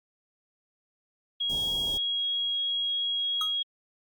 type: tone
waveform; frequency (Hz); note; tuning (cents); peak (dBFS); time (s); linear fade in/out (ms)
sine; 3299; G#7; -12; -26; 1.4-3.63; 10
type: band-stop noise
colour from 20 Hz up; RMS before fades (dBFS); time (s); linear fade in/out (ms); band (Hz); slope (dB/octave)
pink; -40; 1.49-1.98; 10; 1000 to 4600; 96
type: tone with exponential decay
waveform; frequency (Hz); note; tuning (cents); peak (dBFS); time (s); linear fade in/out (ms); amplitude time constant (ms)
square; 1265; D#6; +28; -29; 3.41-3.55; 2; 30
effects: Opus 48 kbps